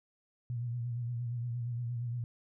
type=tone with vibrato; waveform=sine; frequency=119.8 Hz; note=A#2; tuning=48 cents sharp; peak=-33 dBFS; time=0.5-2.24 s; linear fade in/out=0 ms; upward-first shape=sine; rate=8.6 Hz; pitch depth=51 cents each way; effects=none